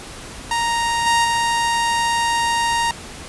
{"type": "tone with level steps", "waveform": "sawtooth", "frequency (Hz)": 932.3, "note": "A#5", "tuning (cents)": 0, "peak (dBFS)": [-14, -10, -13], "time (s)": [0.51, 2.91], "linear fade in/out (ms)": 2, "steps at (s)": [1.06, 1.24], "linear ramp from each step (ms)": 10, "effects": ["pink hiss -35 dBFS RMS until 3.28 s", "resampled to 24000 Hz"]}